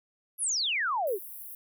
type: exponential sweep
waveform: sine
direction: down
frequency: 11810 to 351.8 Hz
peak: -26 dBFS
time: 0.38-1.19 s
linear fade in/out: 50 ms
type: high-pass noise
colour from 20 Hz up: pink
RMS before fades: -43 dBFS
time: 1.07-1.55 s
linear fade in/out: 2 ms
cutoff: 11000 Hz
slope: 48 dB/octave
effects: none